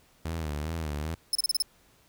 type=tone with vibrato; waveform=sawtooth; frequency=77.78 Hz; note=D#2; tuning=in tune; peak=-27 dBFS; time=0.25-1.15 s; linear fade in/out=5 ms; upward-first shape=sine; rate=2.5 Hz; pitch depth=110 cents each way
type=tone bursts; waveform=sawtooth; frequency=5250 Hz; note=E8; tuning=8 cents flat; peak=-20 dBFS; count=6; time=1.33-1.622 s; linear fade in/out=2 ms; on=22 ms; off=32 ms
effects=pink hiss -62 dBFS RMS until 2.08 s